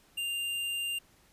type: tone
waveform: square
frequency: 2794 Hz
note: F7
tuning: in tune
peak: -32 dBFS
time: 0.17-0.99 s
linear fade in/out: 10 ms
effects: pink hiss -63 dBFS RMS until 1.32 s + resampled to 32000 Hz